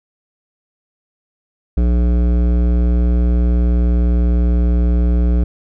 triangle tone with hard clipping, 59.8 Hz, A#1, 45 cents sharp, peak -13 dBFS, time 1.77-5.44 s, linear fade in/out 5 ms, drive 18 dB, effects none

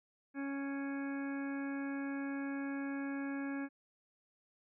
harmonic tone, 277.2 Hz, C#4, in tune, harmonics 1 / 2 / 3 / 4 / 5 / 6 / 8 / 9, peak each -37 / -50 / -52 / -55 / -54 / -48 / -54 / -60 dBFS, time 0.34-3.69 s, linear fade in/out 50 ms, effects none

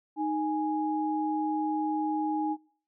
sine tone pair together, 310 / 830 Hz, D#4 / G#5, -6 / -1 cents, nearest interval octave + perfect fourth, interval 1705 cents, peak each -29 / -30 dBFS, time 0.16-2.57 s, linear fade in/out 50 ms, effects noise-tail reverb RT60 0.5 s tail -24 dB re dry

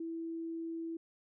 sine tone, 329.6 Hz, E4, in tune, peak -37 dBFS, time 0-0.97 s, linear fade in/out 5 ms, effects none

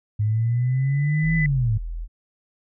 sine exponential two-way sweep, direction up then down, 103.83 to 164.81 to 103.83 Hz, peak -18 dBFS, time 0.19-1.78 s, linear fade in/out 10 ms, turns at 1.36 s
sine tone with exponential growth, 2000 Hz, B6, 21 cents sharp, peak -21 dBFS, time 0.21-1.46 s, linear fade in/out 2 ms, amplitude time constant 270 ms
sine tone, 41.39 Hz, E1, 8 cents sharp, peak -27 dBFS, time 1.22-2.08 s, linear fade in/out 50 ms
effects none

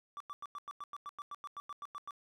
triangle tone bursts, 1161 Hz, D6, 20 cents flat, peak -39 dBFS, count 16, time 0.17-2.108 s, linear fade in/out 0 ms, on 33 ms, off 94 ms, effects none

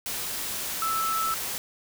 sine tone in noise, 1314 Hz, E6, 6 cents flat, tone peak -25 dBFS, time 0.82-1.34 s, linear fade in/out 0 ms, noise white, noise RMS -32 dBFS, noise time 0.06-1.58 s, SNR +4 dB, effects none

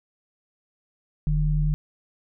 sine tone pair together, 42.6 / 151.8 Hz, F1 / D#3, -42 / -42 cents, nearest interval octave + minor seventh, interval 2200 cents, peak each -22 dBFS, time 1.27-1.74 s, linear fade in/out 0 ms, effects none

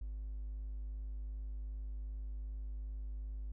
triangle tone with hard clipping, 51.3 Hz, G#1, 21 cents flat, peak -40 dBFS, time 0.01-3.52 s, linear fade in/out 5 ms, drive 4 dB, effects none

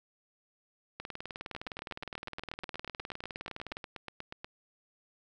two click trains, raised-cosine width 0.3 ms, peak -24 / -23 dBFS, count 25 / 55, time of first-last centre 1.55-4.445 / 1-3.769 s, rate 8.29 / 19.5 Hz, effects none

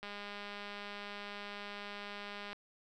click train, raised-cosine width 0.3 ms, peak -29 dBFS, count 511, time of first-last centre 0.03-2.53 s, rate 204 Hz, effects none

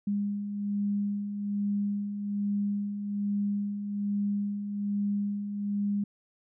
sine beating tone pair, 202.3 / 203.5 Hz, G#3 / G#3, -45 / -35 cents, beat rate 1.2 Hz, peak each -37 / -28 dBFS, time 0.07-6.04 s, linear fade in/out 5 ms, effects none

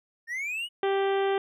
triangle linear sweep, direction up, 1800 to 2968 Hz, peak -28 dBFS, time 0.27-0.69 s, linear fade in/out 50 ms
harmonic tone, 392 Hz, G4, in tune, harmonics 1 / 2 / 3 / 4 / 5 / 6 / 7 / 8 / 9, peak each -24 / -30 / -38 / -38 / -40 / -45 / -46 / -42 / -49 dBFS, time 0.83-1.38 s, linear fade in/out 2 ms
effects none

